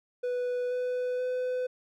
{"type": "tone with pitch steps", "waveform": "triangle", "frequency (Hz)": [493.9, 498.8, 503.7], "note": ["B4", "B4", "B4"], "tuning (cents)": [0, 17, 34], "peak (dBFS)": -26, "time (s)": [0.23, 1.67], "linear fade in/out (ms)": 10, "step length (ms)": 480, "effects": []}